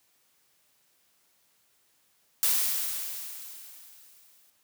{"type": "noise with exponential decay", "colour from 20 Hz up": "blue", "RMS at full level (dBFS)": -23, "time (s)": [2.43, 4.5], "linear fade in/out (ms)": 0, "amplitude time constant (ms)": 450, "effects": ["white hiss -68 dBFS RMS until 4.63 s", "high-pass 80 Hz 12 dB/octave"]}